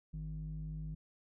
square tone with low-pass filter, 51.91 Hz, G#1, in tune, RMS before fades -42 dBFS, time 0.13-0.95 s, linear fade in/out 10 ms, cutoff 170 Hz, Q 4.5, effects none

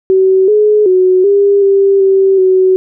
sine tone with pitch steps, 379.3 / 422.3 / 370 / 401.5 / 393.8 / 386.2 / 374.4 Hz, F#4 / G#4 / F#4 / G4 / G4 / G4 / F#4, +43 / +29 / 0 / +41 / +8 / -26 / +20 cents, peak -5 dBFS, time 0.1-2.76 s, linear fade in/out 0 ms, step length 380 ms, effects none

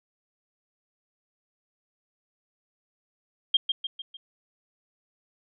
sine tone with echo, 3208 Hz, G7, 39 cents sharp, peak -16 dBFS, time 3.54-3.57 s, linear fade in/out 5 ms, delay 150 ms, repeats 4, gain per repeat -6 dB, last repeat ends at 4.17 s, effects none

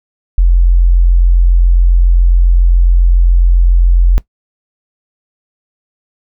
sine tone, 43.65 Hz, F1, in tune, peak -4 dBFS, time 0.38-4.18 s, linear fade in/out 0 ms, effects noise-tail reverb RT60 0.1 s tail -18 dB re dry

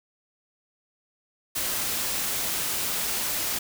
white noise, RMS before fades -28 dBFS, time 1.55-3.59 s, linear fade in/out 10 ms, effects none

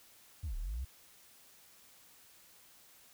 sine linear two-way sweep, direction down then up, 94.7 to 32.82 to 69.4 Hz, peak -34 dBFS, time 0.43-0.85 s, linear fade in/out 10 ms, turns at 0.56 s, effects tanh soft clip ceiling -33 dBFS + white hiss -61 dBFS RMS until 3.13 s

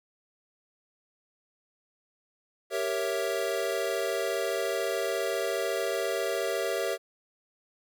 square chord, G diminished seventh, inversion none, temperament equal, 392 / 466.2 / 554.4 / 659.3 Hz, G4 / Bb4 / Db5 / Fb5, 0 / 0 / 0 / 0 cents, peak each -34 dBFS, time 2.7-6.98 s, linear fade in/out 50 ms, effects none

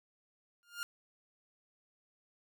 sawtooth tone with exponential growth, 1409 Hz, F6, 15 cents sharp, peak -30 dBFS, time 0.63-0.83 s, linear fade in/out 0 ms, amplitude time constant 43 ms, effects none

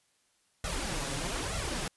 pink noise with flanger, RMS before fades -34 dBFS, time 0.64-1.88 s, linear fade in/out 2 ms, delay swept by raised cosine 1.5 to 7.4 ms, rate 1.1 Hz, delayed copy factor +0.75, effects white hiss -71 dBFS RMS until 1.96 s + resampled to 24000 Hz

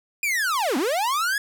45% pulse linear two-way sweep, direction down then up, 2461 to 233.1 to 1710 Hz, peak -21 dBFS, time 0.23-1.38 s, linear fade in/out 2 ms, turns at 0.77 s, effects none

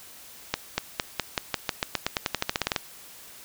accelerating click train, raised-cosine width 0.2 ms, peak -6 dBFS, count 20, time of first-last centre 0.54-2.762 s, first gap 240 ms, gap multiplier 0.91, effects white hiss -47 dBFS RMS until 3.44 s

